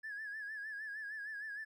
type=tone with vibrato; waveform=triangle; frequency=1701 Hz; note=G#6; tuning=41 cents sharp; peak=-38 dBFS; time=0.03-1.65 s; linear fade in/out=20 ms; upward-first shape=sine; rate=6.5 Hz; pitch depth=75 cents each way; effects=tanh soft clip ceiling -38 dBFS